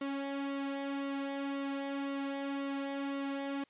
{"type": "tone with flanger", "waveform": "sawtooth", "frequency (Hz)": 277.2, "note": "C#4", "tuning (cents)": 0, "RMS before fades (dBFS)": -37, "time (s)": [0.01, 3.64], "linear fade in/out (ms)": 5, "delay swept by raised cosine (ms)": [1.2, 2.9], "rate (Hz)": 1.9, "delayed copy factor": -0.55, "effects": ["white hiss -69 dBFS RMS until 3.69 s", "resampled to 8000 Hz"]}